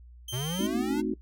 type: tone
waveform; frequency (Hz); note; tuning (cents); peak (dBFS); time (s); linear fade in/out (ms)
sawtooth; 3136; G7; 0; -32; 0.28-0.67; 5
type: linear sweep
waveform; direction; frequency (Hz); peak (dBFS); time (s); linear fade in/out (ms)
square; up; 116.3 to 305; -31; 0.32-1.02; 20
type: chord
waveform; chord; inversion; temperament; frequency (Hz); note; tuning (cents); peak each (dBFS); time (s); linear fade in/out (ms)
sine; A diminished seventh; none; equal; 220 / 261.6 / 311.1 / 370; A3 / C4 / Eb4 / Gb4; 0 / 0 / 0 / 0; -32; 0.59-1.14; 5
effects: noise-tail reverb RT60 0.1 s tail -19 dB re dry + added 60 Hz sine -47 dBFS peak until 1.21 s